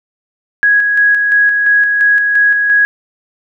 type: tone with tremolo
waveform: sine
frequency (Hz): 1661.2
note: G#6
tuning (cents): 0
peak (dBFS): -6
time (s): 0.63-2.85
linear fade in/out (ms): 0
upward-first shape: square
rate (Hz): 2.9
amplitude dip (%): 35
effects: none